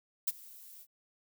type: noise with ADSR envelope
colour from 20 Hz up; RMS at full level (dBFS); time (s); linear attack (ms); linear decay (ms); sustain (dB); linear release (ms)
violet; -28; 0.27-0.87; 10; 32; -24; 59
effects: none